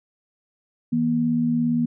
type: tone pair together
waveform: sine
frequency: 161.9 / 239.5 Hz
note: E3 / A#3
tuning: -31 / +47 cents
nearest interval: perfect fifth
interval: 678 cents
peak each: -26 / -19 dBFS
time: 0.92-1.86 s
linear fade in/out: 10 ms
effects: none